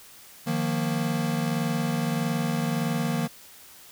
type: chord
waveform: square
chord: Eb suspended second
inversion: none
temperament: equal with one note detuned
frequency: 155.56 / 177.15 / 233.1 Hz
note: Eb3 / F3 / Bb3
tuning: 0 / +25 / 0 cents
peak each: -29 / -31 / -29 dBFS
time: 0.46-3.28 s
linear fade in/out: 20 ms
effects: white hiss -49 dBFS RMS until 3.91 s